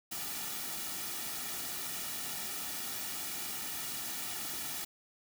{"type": "noise with comb filter", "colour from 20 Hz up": "white", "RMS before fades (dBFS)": -39, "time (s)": [0.11, 4.85], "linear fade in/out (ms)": 10, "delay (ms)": 1.9, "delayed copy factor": -0.6, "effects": []}